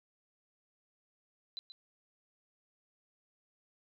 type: tone with echo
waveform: sine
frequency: 4004 Hz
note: B7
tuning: 23 cents sharp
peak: -39 dBFS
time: 1.57-1.59 s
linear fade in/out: 0 ms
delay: 130 ms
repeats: 1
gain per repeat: -9 dB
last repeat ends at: 1.72 s
effects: none